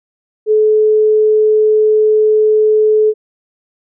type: tone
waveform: sine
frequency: 430 Hz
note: A4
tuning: 40 cents flat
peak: -7 dBFS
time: 0.46-3.14 s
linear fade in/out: 50 ms
effects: none